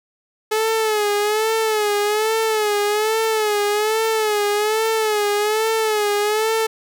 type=tone with vibrato; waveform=sawtooth; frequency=428.1 Hz; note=A4; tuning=47 cents flat; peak=-13 dBFS; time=0.51-6.67 s; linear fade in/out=10 ms; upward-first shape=sine; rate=1.2 Hz; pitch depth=73 cents each way; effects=none